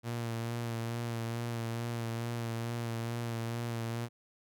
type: tone with vibrato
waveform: sawtooth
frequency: 116.54 Hz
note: A#2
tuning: in tune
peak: -30 dBFS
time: 0.03-4.09 s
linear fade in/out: 50 ms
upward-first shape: sine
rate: 2.3 Hz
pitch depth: 28 cents each way
effects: none